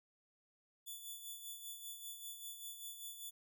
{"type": "tone with tremolo", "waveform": "5% pulse", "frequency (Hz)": 3460, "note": "A7", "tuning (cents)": -30, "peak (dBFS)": -37, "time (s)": [0.86, 3.31], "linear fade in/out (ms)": 20, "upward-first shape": "sine", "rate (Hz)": 5.1, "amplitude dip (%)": 55, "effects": []}